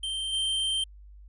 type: tone with level steps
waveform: square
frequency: 3136 Hz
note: G7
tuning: in tune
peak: -30 / -26 dBFS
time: 0.03-0.84 s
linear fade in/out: 5 ms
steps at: 0.32 s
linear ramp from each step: 20 ms
effects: added 50 Hz sine -46 dBFS peak until 1.28 s + resampled to 24000 Hz